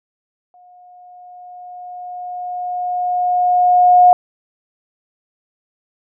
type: tone with exponential growth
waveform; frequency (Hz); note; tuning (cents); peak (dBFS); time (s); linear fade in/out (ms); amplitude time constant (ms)
sine; 720; F#5; -47; -4; 0.54-4.13; 1; 780
effects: none